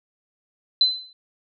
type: tone with exponential decay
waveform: sine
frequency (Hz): 4043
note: B7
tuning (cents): +40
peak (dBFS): -11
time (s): 0.81-1.13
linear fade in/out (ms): 2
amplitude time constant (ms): 69
effects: none